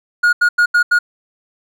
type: tone bursts at uneven times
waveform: triangle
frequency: 1437 Hz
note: F6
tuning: 49 cents sharp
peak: -7 dBFS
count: 5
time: 0.23-0.33 / 0.41-0.49 / 0.58-0.66 / 0.74-0.83 / 0.91-0.99 s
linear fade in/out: 10 ms
effects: none